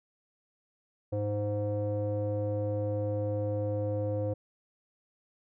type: tone with low-pass filter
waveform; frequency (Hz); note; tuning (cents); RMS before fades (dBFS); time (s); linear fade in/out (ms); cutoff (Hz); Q
square; 103.83; G#2; 0; -31; 1.12-4.34; 10; 540; 4.9
effects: none